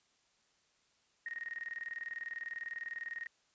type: tone with tremolo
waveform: sine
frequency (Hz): 1864.7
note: A#6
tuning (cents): 0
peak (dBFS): -37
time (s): 1.26-3.27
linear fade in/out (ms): 2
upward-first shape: square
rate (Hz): 20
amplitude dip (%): 80
effects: white hiss -73 dBFS RMS until 3.54 s + resampled to 16000 Hz